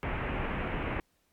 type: low-pass noise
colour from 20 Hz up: pink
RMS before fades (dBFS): -33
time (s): 0.03-1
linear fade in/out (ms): 0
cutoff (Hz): 2700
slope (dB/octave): 48
effects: pink hiss -72 dBFS RMS until 1.32 s + MP3 96 kbps